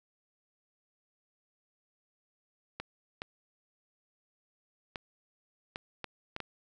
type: clicks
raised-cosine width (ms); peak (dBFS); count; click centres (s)
0.3; -21; 7; 2.8 / 3.219 / 4.958 / 5.759 / 6.043 / 6.364 / 6.403
effects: none